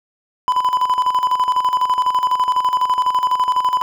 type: tone with tremolo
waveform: triangle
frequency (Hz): 1003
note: B5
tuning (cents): +26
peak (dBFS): -10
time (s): 0.48-3.82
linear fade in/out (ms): 0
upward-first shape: square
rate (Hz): 12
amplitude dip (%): 65
effects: none